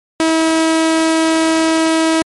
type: tone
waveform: sawtooth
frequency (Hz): 322.5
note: E4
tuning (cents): -38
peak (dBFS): -7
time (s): 0.2-2.22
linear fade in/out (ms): 0
effects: MP3 48 kbps